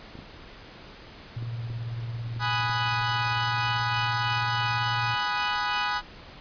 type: clicks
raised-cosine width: 3 ms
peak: -29 dBFS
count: 6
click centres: 0.154 / 0.19 / 1.425 / 1.702 / 2.364 / 2.695 s
type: tone with tremolo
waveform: sine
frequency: 116.54 Hz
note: A#2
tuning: in tune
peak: -28 dBFS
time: 1.36-5.15 s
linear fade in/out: 10 ms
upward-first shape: triangle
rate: 18 Hz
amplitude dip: 50%
type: chord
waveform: sawtooth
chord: G# minor seventh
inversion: none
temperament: equal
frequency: 830.6 / 987.8 / 1244.5 / 1480 Hz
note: G#5 / B5 / D#6 / F#6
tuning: 0 / 0 / 0 / 0 cents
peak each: -27 dBFS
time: 2.39-6.02 s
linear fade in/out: 50 ms
effects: pink hiss -46 dBFS RMS until 6.4 s + resampled to 11025 Hz